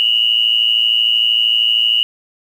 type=tone pair together; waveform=sine; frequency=2843 / 2956 Hz; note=F7 / F#7; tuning=+30 / -2 cents; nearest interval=minor second; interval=68 cents; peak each=-14 dBFS; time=0-2.03 s; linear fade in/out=0 ms; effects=7-bit